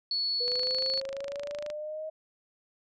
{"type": "tone", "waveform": "sine", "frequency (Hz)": 4406, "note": "C#8", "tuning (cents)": -11, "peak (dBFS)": -27, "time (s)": [0.11, 1], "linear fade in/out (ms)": 2}
{"type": "linear sweep", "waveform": "sine", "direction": "up", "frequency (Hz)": [485.5, 631], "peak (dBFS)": -34, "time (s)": [0.4, 2.1], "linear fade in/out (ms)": 10}
{"type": "click train", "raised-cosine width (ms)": 0.2, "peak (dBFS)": -24, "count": 33, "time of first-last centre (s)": [0.48, 1.701], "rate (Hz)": 26.2}
{"effects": []}